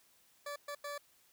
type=tone bursts at uneven times; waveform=20% pulse; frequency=578 Hz; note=D5; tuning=28 cents flat; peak=-35 dBFS; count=3; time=0.46-0.56 / 0.68-0.75 / 0.84-0.98 s; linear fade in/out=5 ms; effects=white hiss -68 dBFS RMS until 1.32 s